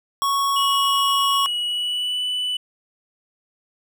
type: tone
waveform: square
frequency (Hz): 1108.7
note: C#6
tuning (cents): 0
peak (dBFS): -19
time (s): 0.22-1.46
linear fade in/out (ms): 0
type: tone with pitch glide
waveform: triangle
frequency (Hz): 2917 to 2982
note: F#7 to F#7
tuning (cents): -25 to +13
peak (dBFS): -20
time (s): 0.56-2.57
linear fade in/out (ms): 5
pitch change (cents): +38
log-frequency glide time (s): 1.58-2.24
effects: none